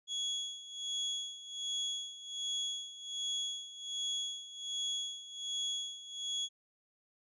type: tone with tremolo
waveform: 35% pulse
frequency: 3348 Hz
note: G#7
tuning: 13 cents sharp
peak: -31 dBFS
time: 0.07-6.49 s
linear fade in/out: 50 ms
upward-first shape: sine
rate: 1.3 Hz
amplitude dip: 80%
effects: resampled to 24000 Hz